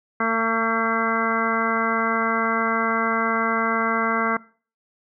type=harmonic tone; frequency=226.1 Hz; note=A3; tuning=47 cents sharp; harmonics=1 / 2 / 3 / 4 / 5 / 6 / 7 / 9; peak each=-26 / -28 / -30 / -30 / -25 / -26 / -28 / -29 dBFS; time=0.2-4.37 s; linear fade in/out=5 ms; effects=noise-tail reverb RT60 0.4 s tail -20 dB re dry